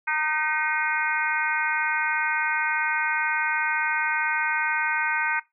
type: harmonic tone with a mistuned harmonic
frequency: 306.9 Hz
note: D#4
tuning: 24 cents flat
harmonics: 3 / 4 / 5 / 6 / 7 / 8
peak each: -29 / -34 / -26 / -33 / -29 / -31 dBFS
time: 0.07-5.4 s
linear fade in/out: 10 ms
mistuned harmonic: 6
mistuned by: +51 cents
effects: noise-tail reverb RT60 0.2 s tail -19 dB re dry